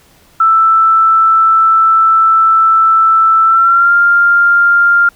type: tone with pitch glide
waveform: sine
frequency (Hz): 1324 to 1397.1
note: E6 to F6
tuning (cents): +7 to 0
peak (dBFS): -5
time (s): 0.4-5.09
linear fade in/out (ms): 5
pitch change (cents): +93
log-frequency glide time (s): 3.44-3.93
effects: pink hiss -47 dBFS RMS until 5.15 s